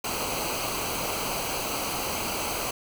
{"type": "noise with comb filter", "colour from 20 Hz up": "pink", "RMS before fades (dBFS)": -30, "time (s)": [0.04, 2.71], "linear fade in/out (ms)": 5, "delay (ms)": 0.56, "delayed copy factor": -0.7, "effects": []}